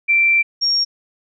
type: tone pair in turn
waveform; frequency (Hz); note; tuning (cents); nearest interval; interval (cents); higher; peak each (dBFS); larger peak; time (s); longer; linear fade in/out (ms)
sine; 2349 / 5558; D7 / F8; 0 / -9; octave + minor third; 1491; second; -11 / -14; first; 0.08-0.43 / 0.61-0.85; first; 20
effects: none